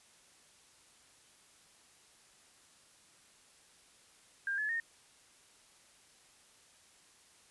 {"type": "tone with pitch steps", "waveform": "sine", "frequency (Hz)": [1600, 1714.8, 1837.9], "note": ["G6", "A6", "A#6"], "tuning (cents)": [35, -45, -25], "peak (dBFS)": -32, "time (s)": [4.47, 4.8], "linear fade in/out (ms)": 2, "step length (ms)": 110, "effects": ["white hiss -63 dBFS RMS until 7.5 s", "resampled to 24000 Hz"]}